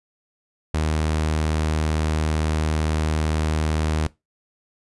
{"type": "tone", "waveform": "sawtooth", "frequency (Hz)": 77.78, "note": "D#2", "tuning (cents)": 0, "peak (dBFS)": -16, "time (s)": [0.74, 4.07], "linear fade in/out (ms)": 0, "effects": ["noise-tail reverb RT60 0.2 s tail -20 dB re dry", "resampled to 24000 Hz"]}